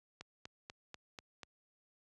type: click train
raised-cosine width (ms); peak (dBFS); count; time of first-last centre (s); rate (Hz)
0.2; -29; 6; 0.21-1.432; 4.09
effects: high-pass 60 Hz 12 dB/octave + resampled to 24000 Hz